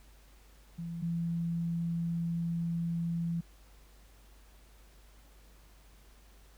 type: tone pair in turn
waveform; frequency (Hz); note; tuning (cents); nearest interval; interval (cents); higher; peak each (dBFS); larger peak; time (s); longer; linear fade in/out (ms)
sine; 168.5 / 168.5; E3 / E3; +38 / +38; unison; 0; neither; -36 / -30; second; 0.78-1.02 / 1.02-3.41; second; 10
effects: added 50 Hz sine -56 dBFS peak until 6.57 s + pink hiss -63 dBFS RMS until 6.57 s